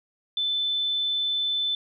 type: tone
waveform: sine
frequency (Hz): 3520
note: A7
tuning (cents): 0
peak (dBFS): -23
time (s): 0.37-1.75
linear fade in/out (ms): 2
effects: none